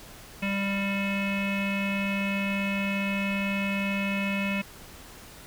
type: tone with low-pass filter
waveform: square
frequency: 197.9 Hz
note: G3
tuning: 17 cents sharp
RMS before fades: -28 dBFS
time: 0.42-4.62 s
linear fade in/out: 10 ms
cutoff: 2500 Hz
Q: 8.9
effects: pink hiss -47 dBFS RMS until 5.46 s